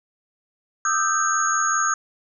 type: tone cluster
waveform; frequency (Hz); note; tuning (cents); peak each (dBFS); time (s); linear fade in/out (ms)
sine; 1216 / 1301 / 1559 / 6620; D#6 / E6 / G6 / G#8; -40 / -23 / -10 / -6; -24; 0.85-1.94; 2
effects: none